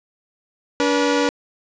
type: tone pair together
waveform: sawtooth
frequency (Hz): 287.6 / 483.7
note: D4 / B4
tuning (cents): -36 / -36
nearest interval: major sixth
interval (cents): 900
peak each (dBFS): -15 / -15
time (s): 0.8-1.29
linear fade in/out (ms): 0
effects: resampled to 16000 Hz + 7-bit